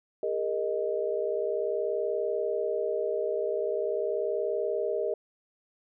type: chord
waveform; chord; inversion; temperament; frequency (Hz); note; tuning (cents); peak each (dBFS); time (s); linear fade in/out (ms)
sine; Ab suspended second; none; equal with one note detuned; 405.8 / 466.2 / 622.3; Ab4 / Bb4 / Eb5; -40 / 0 / 0; -31; 0.23-5.14; 2
effects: none